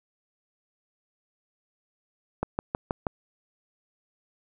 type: click train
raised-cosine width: 1 ms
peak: -12 dBFS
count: 5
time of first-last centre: 2.43-3.068 s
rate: 6.27 Hz
effects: none